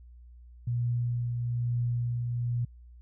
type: tone with tremolo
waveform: sine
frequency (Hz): 120.2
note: B2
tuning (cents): -46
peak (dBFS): -25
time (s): 0.67-2.65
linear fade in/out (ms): 5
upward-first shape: triangle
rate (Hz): 1.1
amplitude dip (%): 35
effects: added 60 Hz sine -48 dBFS peak until 3.01 s